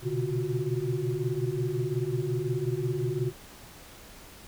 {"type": "tone cluster", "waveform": "sine", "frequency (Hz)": [122.3, 127.9, 144.8, 353.7, 372.1], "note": ["B2", "C3", "D3", "F4", "F#4"], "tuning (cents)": [-16, -39, -24, 22, 10], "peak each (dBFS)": [-34, -33, -33, -34, -32], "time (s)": [0.02, 3.33], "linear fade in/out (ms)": 50, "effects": ["pink hiss -49 dBFS RMS until 4.47 s"]}